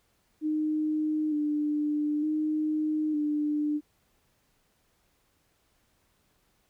sine tone with vibrato, 302.8 Hz, D#4, 47 cents flat, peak -25 dBFS, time 0.41-3.81 s, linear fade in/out 50 ms, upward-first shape square, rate 0.55 Hz, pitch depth 27 cents each way, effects pink hiss -70 dBFS RMS until 6.69 s

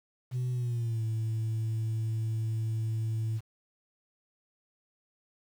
sine tone with pitch glide, 125.4 to 111.08 Hz, B2 to A2, +27 to +17 cents, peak -26 dBFS, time 0.31-3.41 s, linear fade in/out 50 ms, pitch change -210 cents, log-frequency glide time 0.51-1.03 s, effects tanh soft clip ceiling -27 dBFS + 9-bit

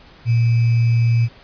sine tone with sample-and-hold, 116.54 Hz, A#2, in tune, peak -12 dBFS, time 0.25-1.29 s, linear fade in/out 50 ms, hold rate 2450 Hz, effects pink hiss -46 dBFS RMS until 1.43 s + resampled to 11025 Hz

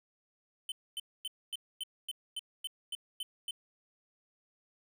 square tone bursts, 3060 Hz, G7, 42 cents flat, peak -36 dBFS, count 11, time 0.69-3.509 s, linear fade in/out 2 ms, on 29 ms, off 250 ms, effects none

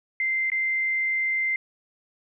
sine tone with dropouts, 2084 Hz, C7, 7 cents flat, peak -22 dBFS, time 0.2-1.56 s, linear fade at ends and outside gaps 2 ms, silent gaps 0.501-0.518 s, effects none

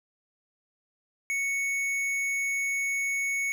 sine tone with tanh clipping, 2217 Hz, C#7, in tune, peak -28 dBFS, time 1.3-3.52 s, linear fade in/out 0 ms, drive 13 dB, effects none

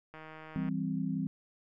click train, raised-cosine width 0.5 ms, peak -33 dBFS, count 87, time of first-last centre 0.14-0.688 s, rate 157 Hz
sine chord, C major, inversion first, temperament equal, 164.81 / 196 / 261.6 Hz, E3 / G3 / C4, 0 / 0 / 0 cents, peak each -35 dBFS, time 0.56-1.27 s, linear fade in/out 0 ms
effects none

